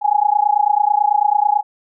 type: tone with amplitude modulation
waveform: sine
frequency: 830.6 Hz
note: G#5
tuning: in tune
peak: -8 dBFS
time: 0.01-1.63 s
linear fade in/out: 50 ms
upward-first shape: sine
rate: 29.1 Hz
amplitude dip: 95%
effects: none